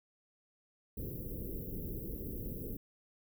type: band-stop noise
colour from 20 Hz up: pink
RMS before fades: -41 dBFS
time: 0.97-2.77 s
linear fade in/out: 5 ms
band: 480 to 13000 Hz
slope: 48 dB/octave
effects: none